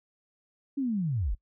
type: linear sweep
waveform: sine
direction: down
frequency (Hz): 287 to 34.81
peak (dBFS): -26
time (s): 0.77-1.35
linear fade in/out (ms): 10
effects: noise-tail reverb RT60 0.1 s tail -23 dB re dry